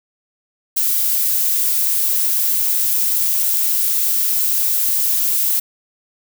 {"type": "noise", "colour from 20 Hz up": "violet", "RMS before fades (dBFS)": -17, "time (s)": [0.76, 5.6], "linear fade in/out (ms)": 10, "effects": []}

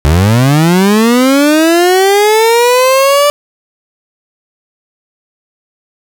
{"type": "linear sweep", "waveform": "30% pulse", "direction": "up", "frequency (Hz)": [69.3, 587.3], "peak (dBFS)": -3, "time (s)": [0.05, 3.3], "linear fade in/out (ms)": 0, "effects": []}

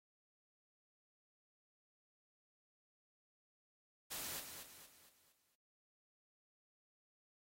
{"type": "noise with echo", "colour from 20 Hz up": "white", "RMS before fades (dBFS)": -45, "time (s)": [4.1, 4.41], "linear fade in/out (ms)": 20, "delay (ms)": 230, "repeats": 5, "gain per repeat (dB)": -7, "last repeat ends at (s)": 5.56, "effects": ["noise-tail reverb RT60 0.3 s tail -24 dB re dry", "AAC 48 kbps"]}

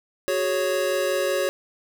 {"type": "chord", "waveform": "square", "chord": "F# suspended second", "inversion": "none", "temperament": "equal", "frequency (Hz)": [370, 415.3, 554.4], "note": ["F#4", "G#4", "C#5"], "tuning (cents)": [0, 0, 0], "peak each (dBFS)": [-28, -30, -24], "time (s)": [0.28, 1.49], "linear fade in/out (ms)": 0, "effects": []}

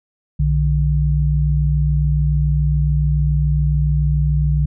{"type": "tone pair together", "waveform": "sine", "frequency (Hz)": [61.74, 148.81], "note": ["B1", "D3"], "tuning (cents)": [0, 23], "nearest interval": "octave + minor third", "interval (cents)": 1523, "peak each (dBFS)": -16, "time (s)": [0.39, 4.66], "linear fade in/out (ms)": 10, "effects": []}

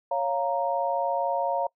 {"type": "chord", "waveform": "sine", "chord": "Bb minor", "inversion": "first", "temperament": "equal", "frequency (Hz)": [554.4, 698.5, 932.3], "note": ["Db5", "F5", "Bb5"], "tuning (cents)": [0, 0, 0], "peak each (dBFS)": -28, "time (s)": [0.11, 1.67], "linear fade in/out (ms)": 5, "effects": ["noise-tail reverb RT60 0.1 s tail -24 dB re dry"]}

